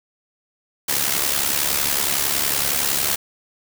white noise with amplitude modulation, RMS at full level -18 dBFS, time 0.88-3.16 s, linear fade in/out 10 ms, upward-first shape sine, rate 70.8 Hz, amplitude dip 65%, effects none

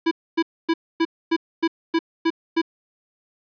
square tone bursts, 329.6 Hz, E4, in tune, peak -17 dBFS, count 9, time 0.06-2.617 s, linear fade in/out 10 ms, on 53 ms, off 260 ms, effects resampled to 11025 Hz + 8-bit

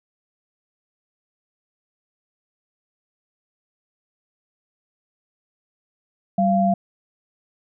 sine tone pair together, 193.62 / 690 Hz, G3 / F5, -21 / -21 cents, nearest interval octave + minor seventh, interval 2200 cents, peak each -18 dBFS, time 6.38-6.74 s, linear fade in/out 5 ms, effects none

